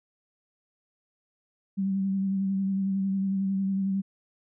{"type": "tone with vibrato", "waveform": "sine", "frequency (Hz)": 193.8, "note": "G3", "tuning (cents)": -20, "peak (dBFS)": -24, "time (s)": [1.77, 4.02], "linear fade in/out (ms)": 20, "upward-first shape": "sine", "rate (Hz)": 11, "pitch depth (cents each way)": 25, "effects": []}